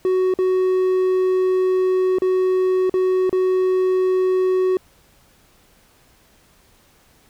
triangle tone with dropouts, 371.7 Hz, F#4, 8 cents sharp, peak -13 dBFS, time 0.05-4.77 s, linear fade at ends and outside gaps 1 ms, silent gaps 0.339-0.388 / 2.185-2.22 / 2.896-2.94 / 3.295-3.328 s, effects pink hiss -55 dBFS RMS until 7.29 s

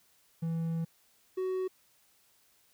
triangle tone pair in turn, 164.7 / 373.3 Hz, E3 / F#4, -1 / +15 cents, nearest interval octave + major second, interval 1416 cents, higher second, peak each -28 dBFS, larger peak neither, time 0.42-0.85 / 1.37-1.68 s, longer first, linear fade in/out 10 ms, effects white hiss -67 dBFS RMS until 2.73 s

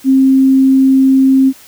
sine tone, 266.2 Hz, C4, 30 cents sharp, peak -5 dBFS, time 0.04-1.53 s, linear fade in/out 50 ms, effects white hiss -40 dBFS RMS until 1.67 s

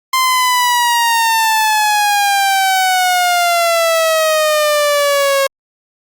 sawtooth exponential sweep, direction down, 1046.5 to 544 Hz, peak -7 dBFS, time 0.13-5.47 s, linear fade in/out 5 ms, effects Opus 48 kbps

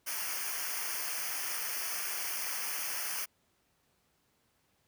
white noise with comb filter, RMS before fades -36 dBFS, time 0.06-3.26 s, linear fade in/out 20 ms, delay 0.26 ms, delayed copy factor -0.95, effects pink hiss -73 dBFS RMS until 4.87 s + high-pass 60 Hz 12 dB/octave

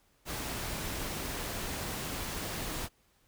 pink noise, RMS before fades -37 dBFS, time 0.25-2.89 s, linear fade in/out 50 ms, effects pink hiss -69 dBFS RMS until 3.27 s

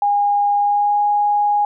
sine tone with pitch glide, 816 to 825.5 Hz, G#5 to G#5, -31 to -11 cents, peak -13 dBFS, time 0.02-1.65 s, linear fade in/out 2 ms, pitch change +20 cents, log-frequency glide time 0.56-1 s, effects none

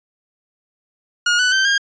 sawtooth tone with pitch steps, 1433 / 1491.3 / 1551.9 / 1615 Hz, F6 / F#6 / G6 / G#6, +44 / +13 / -18 / -49 cents, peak -10 dBFS, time 1.26-1.78 s, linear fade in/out 5 ms, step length 130 ms, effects resampled to 16000 Hz

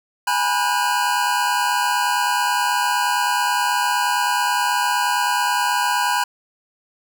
square tone cluster, 823 / 893 / 982 / 1464 / 1598 Hz, G#5 / A5 / B5 / F#6 / G6, -16 / +25 / -10 / -19 / +33 cents, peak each -25 / -29 / -21 / -27 / -27 dBFS, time 0.27-6.24 s, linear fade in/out 5 ms, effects none

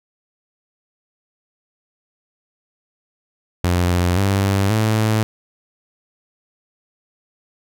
sawtooth tone with pitch steps, 88.6 / 98.31 / 109.08 Hz, F2 / G2 / A2, +25 / +5 / -15 cents, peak -11 dBFS, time 3.64-5.23 s, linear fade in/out 0 ms, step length 530 ms, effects none

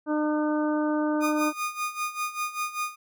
harmonic tone, 302.6 Hz, D#4, 48 cents flat, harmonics 1 / 2 / 3 / 4 / 5, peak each -24 / -30 / -34 / -36 / -38 dBFS, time 0.06-1.53 s, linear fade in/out 50 ms
30% pulse tone with tremolo, 1227 Hz, D#6, 25 cents flat, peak -23 dBFS, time 1.2-2.96 s, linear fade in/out 50 ms, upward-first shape sine, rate 5.1 Hz, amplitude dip 80%
effects none

